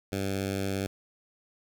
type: tone with notch filter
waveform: 10% pulse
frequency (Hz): 97.4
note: G2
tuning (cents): -11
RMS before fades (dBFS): -31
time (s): 0.12-0.87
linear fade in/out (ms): 5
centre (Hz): 1100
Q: 1.5
effects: none